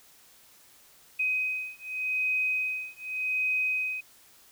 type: beating tone pair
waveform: sine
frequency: 2516 / 2516.85 Hz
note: D#7 / D#7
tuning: +19 / +19 cents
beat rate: 0.85 Hz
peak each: -30 dBFS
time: 1.19-4.01 s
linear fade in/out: 10 ms
effects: white hiss -57 dBFS RMS until 4.51 s